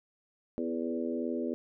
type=harmonic tone with a mistuned harmonic; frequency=83 Hz; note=E2; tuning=12 cents sharp; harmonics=3 / 4 / 5 / 6 / 7; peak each=-34 / -36 / -38 / -40 / -41 dBFS; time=0.58-1.54 s; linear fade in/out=0 ms; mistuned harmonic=6; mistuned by=-15 cents; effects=none